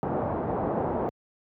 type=low-pass noise; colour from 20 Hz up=white; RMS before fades=-28 dBFS; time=0.03-1.09 s; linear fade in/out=0 ms; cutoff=840 Hz; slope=24 dB/octave; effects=high-pass 80 Hz 12 dB/octave